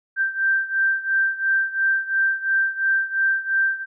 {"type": "beating tone pair", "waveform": "sine", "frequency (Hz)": [1568, 1570.9], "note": ["G6", "G6"], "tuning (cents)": [0, 3], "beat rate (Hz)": 2.9, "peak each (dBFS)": [-20, -23], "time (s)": [0.16, 3.86], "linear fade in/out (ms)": 50, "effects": []}